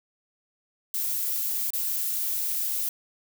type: noise with dropouts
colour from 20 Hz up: violet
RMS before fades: -28 dBFS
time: 0.94-2.89 s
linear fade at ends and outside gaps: 2 ms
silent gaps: 1.705-1.734 s
effects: none